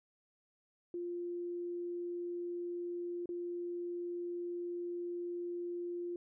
sine tone with dropouts, 349.2 Hz, F4, in tune, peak -37 dBFS, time 0.94-6.16 s, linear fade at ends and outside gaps 2 ms, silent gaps 3.258-3.29 s, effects none

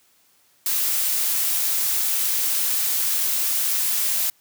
blue noise, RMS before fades -22 dBFS, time 0.66-4.3 s, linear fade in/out 2 ms, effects white hiss -60 dBFS RMS until 4.4 s + high-pass 80 Hz 12 dB/octave

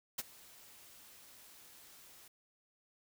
white noise with ADSR envelope, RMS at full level -36 dBFS, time 0.18-2.28 s, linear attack 10 ms, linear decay 29 ms, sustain -22 dB, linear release 4 ms, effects none

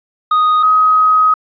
triangle / sine tone pair in turn, 1244.5 / 1261.9 Hz, D#6 / D#6, 0 / +24 cents, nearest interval unison, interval 24 cents, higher second, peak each -7 dBFS, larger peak neither, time 0.31-0.63 / 0.63-1.34 s, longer second, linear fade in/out 5 ms, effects resampled to 11025 Hz + 8-bit

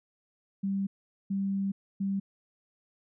sine tone bursts at uneven times, 196 Hz, G3, in tune, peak -27 dBFS, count 3, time 0.63-0.87 / 1.3-1.72 / 2-2.2 s, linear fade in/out 10 ms, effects none

